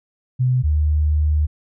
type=tone pair in turn; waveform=sine; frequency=126.9 / 75.77 Hz; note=B2 / D#2; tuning=+47 / -45 cents; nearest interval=major sixth; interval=892 cents; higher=first; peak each=-14 dBFS; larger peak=neither; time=0.39-0.63 / 0.63-1.47 s; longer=second; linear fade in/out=20 ms; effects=none